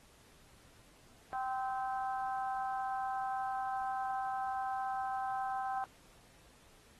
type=harmonic tone; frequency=258.8 Hz; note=C4; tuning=19 cents flat; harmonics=3 / 4 / 5 / 6; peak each=-35 / -43 / -45 / -48 dBFS; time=1.33-5.84 s; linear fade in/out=0 ms; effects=pink hiss -63 dBFS RMS until 6.99 s + AAC 32 kbps